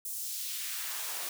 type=noise with high-pass filter sweep; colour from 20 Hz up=white; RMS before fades=-37 dBFS; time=0.05-1.29 s; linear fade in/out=2 ms; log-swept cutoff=9000 to 390 Hz; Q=0.94; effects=none